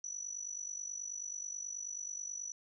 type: tone with amplitude modulation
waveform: sine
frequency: 5920 Hz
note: F#8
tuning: in tune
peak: -36 dBFS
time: 0.04-2.52 s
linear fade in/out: 2 ms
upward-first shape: sine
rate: 49.3 Hz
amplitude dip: 80%
effects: none